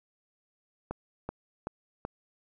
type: click train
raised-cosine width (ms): 1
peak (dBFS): -20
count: 4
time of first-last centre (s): 0.91-2.051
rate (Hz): 2.63
effects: none